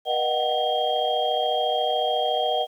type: tone cluster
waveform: sine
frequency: 480.2 / 615 / 718 / 752 / 3225 Hz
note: B4 / D#5 / F5 / F#5 / G7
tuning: -49 / -20 / +48 / +28 / +48 cents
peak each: -28 / -26 / -33 / -24 / -28 dBFS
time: 0.05-2.67 s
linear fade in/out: 50 ms
effects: tanh soft clip ceiling -10 dBFS + 9-bit